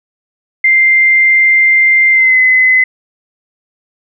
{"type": "tone with pitch glide", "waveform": "sine", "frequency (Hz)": [2093, 2033], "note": ["C7", "B6"], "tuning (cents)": [0, 50], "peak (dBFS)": -5, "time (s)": [0.64, 2.84], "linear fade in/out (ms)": 5, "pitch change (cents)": -50, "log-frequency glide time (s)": [2.11, 2.39], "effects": []}